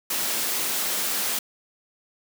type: high-pass noise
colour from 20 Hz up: white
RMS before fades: -26 dBFS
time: 0.1-1.39 s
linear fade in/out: 5 ms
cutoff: 170 Hz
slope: 24 dB/octave
effects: none